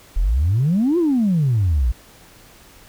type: exponential two-way sweep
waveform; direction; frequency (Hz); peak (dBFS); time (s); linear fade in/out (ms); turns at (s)
sine; up then down; 36.71 to 361.8 to 54.3; -13; 0.16-1.92; 10; 0.98
effects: tanh soft clip ceiling -11 dBFS + pink hiss -47 dBFS RMS until 2.88 s